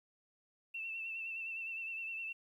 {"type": "tone with vibrato", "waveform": "sine", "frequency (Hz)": 2675, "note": "E7", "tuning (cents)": 25, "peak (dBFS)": -39, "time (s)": [0.74, 2.33], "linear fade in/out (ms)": 10, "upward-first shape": "sine", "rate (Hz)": 9.7, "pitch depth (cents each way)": 38, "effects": ["12-bit"]}